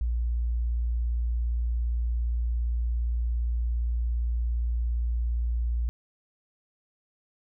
sine tone, 58.7 Hz, A#1, 13 cents sharp, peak -24 dBFS, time 0.01-5.89 s, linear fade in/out 0 ms, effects none

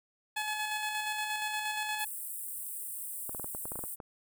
15% pulse tone with tremolo, 853 Hz, G#5, 46 cents sharp, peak -25 dBFS, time 0.36-2.05 s, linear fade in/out 10 ms, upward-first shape square, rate 8.5 Hz, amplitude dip 30%
pink high-pass noise, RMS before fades -40 dBFS, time 1.98-3.96 s, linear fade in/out 20 ms, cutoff 8100 Hz, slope 96 dB/octave
clicks, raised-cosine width 1 ms, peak -27 dBFS, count 11, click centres 3.294 / 3.348 / 3.397 / 3.444 / 3.549 / 3.655 / 3.719 / 3.757 / 3.791 / 3.839 / 4.002 s
effects none

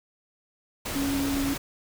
sine tone in noise, 277.2 Hz, C#4, in tune, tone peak -25 dBFS, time 0.95-1.54 s, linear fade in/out 10 ms, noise pink, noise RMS -32 dBFS, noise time 0.85-1.58 s, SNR +4 dB, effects none

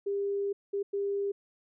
sine tone bursts at uneven times, 400.3 Hz, G4, 36 cents sharp, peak -28 dBFS, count 3, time 0.06-0.53 / 0.73-0.83 / 0.93-1.32 s, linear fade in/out 10 ms, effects none

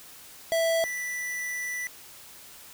square tone pair in turn, 659.3 / 1975.7 Hz, E5 / B6, 0 / 0 cents, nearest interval octave + perfect fifth, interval 1900 cents, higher second, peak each -23 / -31 dBFS, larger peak first, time 0.52-0.84 / 0.84-1.87 s, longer second, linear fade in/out 0 ms, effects white hiss -48 dBFS RMS until 2.73 s

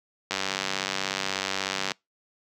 click train, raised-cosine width 0.2 ms, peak -9 dBFS, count 156, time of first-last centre 0.31-1.918 s, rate 96.4 Hz, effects noise-tail reverb RT60 0.2 s tail -26 dB re dry + high-pass 150 Hz 12 dB/octave

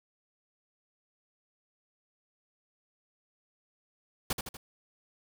pink noise with echo, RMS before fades -30 dBFS, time 4.3-4.33 s, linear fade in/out 5 ms, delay 80 ms, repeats 3, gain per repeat -5 dB, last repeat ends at 4.57 s, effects none

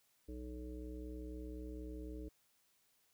harmonic tone with a mistuned harmonic, 62 Hz, B1, 7 cents sharp, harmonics 1 / 3 / 5 / 7 / 9, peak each -46 / -57 / -49 / -53 / -60 dBFS, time 0.28-2.29 s, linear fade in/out 10 ms, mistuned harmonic 1, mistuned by -43 cents, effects white hiss -75 dBFS RMS until 3.13 s

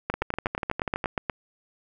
two click trains, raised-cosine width 0.5 ms, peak -10 / -13 dBFS, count 11 / 12, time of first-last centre 0.1-1.298 / 0.14-1.042 s, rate 8.35 / 12.2 Hz, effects none

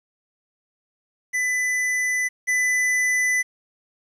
square tone pair in turn, 2000 / 2000 Hz, B6 / B6, +21 / +21 cents, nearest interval unison, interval 0 cents, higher neither, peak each -21 / -19 dBFS, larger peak second, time 1.33-2.29 / 2.47-3.43 s, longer neither, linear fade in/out 20 ms, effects low-pass 10000 Hz 12 dB/octave + 9-bit

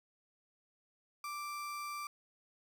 35% pulse tone, 1174.7 Hz, D6, in tune, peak -38 dBFS, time 1.24-2.07 s, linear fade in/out 2 ms, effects none

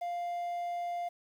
triangle tone, 698.5 Hz, F5, in tune, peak -31 dBFS, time 0.01-1.09 s, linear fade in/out 10 ms, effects 10-bit

